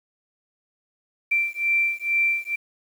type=beating tone pair; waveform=sine; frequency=2349 / 2351.2 Hz; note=D7 / D7; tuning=0 / +1 cents; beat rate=2.2 Hz; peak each=-23 dBFS; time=1.31-2.56 s; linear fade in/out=10 ms; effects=8-bit